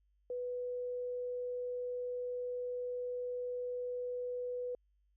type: tone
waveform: sine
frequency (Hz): 493.9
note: B4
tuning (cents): 0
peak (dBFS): -36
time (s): 0.3-4.75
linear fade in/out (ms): 2
effects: added 50 Hz sine -70 dBFS peak until 5.16 s